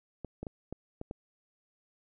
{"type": "clicks", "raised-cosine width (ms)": 2, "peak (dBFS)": -25, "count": 6, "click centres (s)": [0.247, 0.43, 0.468, 0.726, 1.014, 1.111], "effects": []}